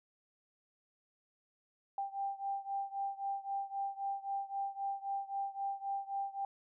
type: beating tone pair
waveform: sine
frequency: 789 / 792.8 Hz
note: G5 / G5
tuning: +11 / +19 cents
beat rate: 3.8 Hz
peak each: -38 / -40 dBFS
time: 1.98-6.45 s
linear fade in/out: 2 ms
effects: none